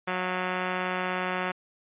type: tone pair together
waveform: 5% pulse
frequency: 183.2 / 692.3 Hz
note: F#3 / F5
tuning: -17 / -15 cents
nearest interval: octave + major seventh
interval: 2302 cents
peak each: -16 / -27 dBFS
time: 0.07-1.52 s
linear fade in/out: 10 ms
effects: resampled to 8000 Hz